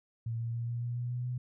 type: tone with pitch steps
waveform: sine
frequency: 114.8 / 116.13 / 117.48 / 118.85 / 120.23 / 121.63 / 123.04 / 124.47 Hz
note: A#2 / A#2 / A#2 / A#2 / B2 / B2 / B2 / B2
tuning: -26 / -6 / +14 / +34 / -46 / -26 / -6 / +14 cents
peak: -32 dBFS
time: 0.26-1.38 s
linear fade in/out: 5 ms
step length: 140 ms
effects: none